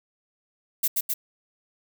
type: noise with echo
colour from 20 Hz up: violet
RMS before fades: -22 dBFS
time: 0.83-0.88 s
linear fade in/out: 10 ms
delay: 130 ms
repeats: 2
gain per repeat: -2 dB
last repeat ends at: 1.14 s
effects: none